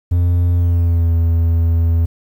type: tone with pitch glide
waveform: triangle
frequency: 87.31 to 83.27 Hz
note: F2 to E2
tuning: 0 to +18 cents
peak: -9 dBFS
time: 0.11-2.06 s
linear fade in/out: 10 ms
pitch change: -82 cents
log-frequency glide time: 0.54-1.14 s
effects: 8-bit